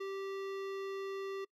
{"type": "tone with hard clipping", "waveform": "sine", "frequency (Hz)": 390.2, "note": "G4", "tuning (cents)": -8, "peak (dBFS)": -40, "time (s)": [0, 1.45], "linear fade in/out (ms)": 10, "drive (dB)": 17, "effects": ["noise-tail reverb RT60 0.1 s tail -24 dB re dry"]}